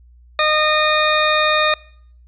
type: harmonic tone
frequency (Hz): 613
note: D#5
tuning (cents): -26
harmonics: 1 / 2 / 3 / 4 / 6 / 7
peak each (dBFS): -19 / -18 / -21 / -21 / -23 / -29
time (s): 0.39-1.74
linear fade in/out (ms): 2
effects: noise-tail reverb RT60 0.6 s tail -23 dB re dry + added 60 Hz sine -44 dBFS peak until 2.27 s